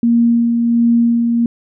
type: tone with tremolo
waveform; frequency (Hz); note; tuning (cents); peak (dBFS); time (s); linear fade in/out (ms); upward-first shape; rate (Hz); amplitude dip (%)
sine; 234.4; A#3; +10; -8; 0.03-1.46; 2; sine; 1.4; 35
effects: none